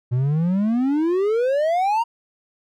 triangle exponential sweep, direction up, 119.1 to 952 Hz, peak -15 dBFS, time 0.11-2.04 s, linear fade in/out 20 ms, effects none

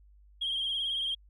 sine tone with vibrato, 3221 Hz, G7, 46 cents sharp, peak -28 dBFS, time 0.41-1.15 s, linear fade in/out 10 ms, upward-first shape triangle, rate 18 Hz, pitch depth 60 cents each way, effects tanh soft clip ceiling -25 dBFS + added 50 Hz sine -55 dBFS peak until 1.29 s

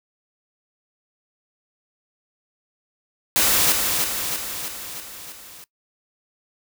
white noise with echo, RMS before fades -18 dBFS, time 3.36-3.72 s, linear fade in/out 0 ms, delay 320 ms, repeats 6, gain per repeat -4 dB, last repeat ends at 5.64 s, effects noise-tail reverb RT60 0.1 s tail -20 dB re dry

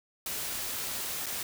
white noise with dropouts, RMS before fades -35 dBFS, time 0.26-1.43 s, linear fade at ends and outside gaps 2 ms, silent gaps 1.26-1.265 s, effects none

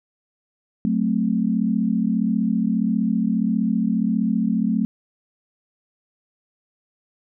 sine chord, F# diminished, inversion none, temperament equal, 185 / 220 / 261.6 Hz, F#3 / A3 / C4, 0 / 0 / 0 cents, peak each -23 / -20 / -25 dBFS, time 0.85-4.85 s, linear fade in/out 0 ms, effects none

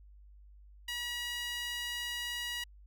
sawtooth tone with high-pass filter, 963 Hz, B5, 44 cents flat, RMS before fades -38 dBFS, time 0.88-2.64 s, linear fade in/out 5 ms, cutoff 2400 Hz, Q 3, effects added 50 Hz sine -53 dBFS peak until 2.86 s

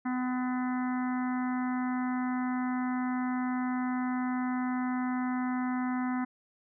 harmonic tone with a mistuned harmonic, 252.5 Hz, B3, 39 cents sharp, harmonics 1 / 3 / 4 / 5 / 6 / 7 / 8, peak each -29 / -39 / -41 / -43 / -45 / -46 / -47 dBFS, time 0.05-6.25 s, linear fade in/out 10 ms, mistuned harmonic 6, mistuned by -25 cents, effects none

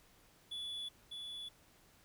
triangle tone with echo, 3433 Hz, A7, 43 cents flat, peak -39 dBFS, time 0.51-0.89 s, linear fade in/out 10 ms, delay 600 ms, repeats 1, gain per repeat -3 dB, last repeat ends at 1.49 s, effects pink hiss -66 dBFS RMS until 2.04 s

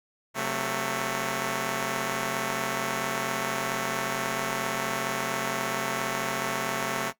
5% pulse chord, F# diminished, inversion second, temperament just, 133.2 / 185 / 222 Hz, C3 / F#3 / A3, +31 / 0 / +16 cents, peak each -22 / -23 / -20 dBFS, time 0.34-7.13 s, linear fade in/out 50 ms, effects noise-tail reverb RT60 0.1 s tail -17 dB re dry + Opus 48 kbps

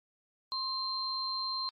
sine tone pair together, 1054 / 4151 Hz, C6 / C8, +12 / -15 cents, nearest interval 2 octaves, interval 2373 cents, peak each -37 / -33 dBFS, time 0.52-1.69 s, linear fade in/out 0 ms, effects MP3 64 kbps

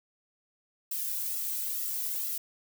violet noise with flanger, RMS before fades -33 dBFS, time 0.91-2.38 s, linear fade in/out 5 ms, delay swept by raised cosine 1.5 to 2.04 ms, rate 2.2 Hz, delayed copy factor +0.85, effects none

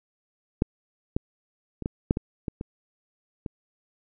clicks, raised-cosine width 3 ms, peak -7 / -11 / -20 / -14 / -7 / -14 / -16 / -19 / -19 dBFS, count 9, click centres 0.621 / 1.165 / 1.823 / 1.859 / 2.109 / 2.171 / 2.482 / 2.611 / 3.462 s, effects none

